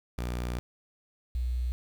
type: tone pair in turn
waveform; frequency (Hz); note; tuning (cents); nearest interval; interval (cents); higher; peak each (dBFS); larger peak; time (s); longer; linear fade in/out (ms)
sawtooth / sine; 60.4 / 61.42; B1 / B1; -38 / -9; unison; 29; second; -27; neither; 0.18-0.59 / 1.35-1.72; first; 0
effects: 9-bit